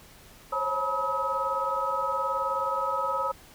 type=tone cluster; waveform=sine; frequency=530 / 549 / 865 / 964 / 1278 Hz; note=C5 / C#5 / A5 / B5 / D#6; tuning=+22 / -17 / -30 / -42 / +46 cents; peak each=-35 / -34 / -36 / -32 / -28 dBFS; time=0.52-3.32 s; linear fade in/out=10 ms; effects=pink hiss -52 dBFS RMS until 3.54 s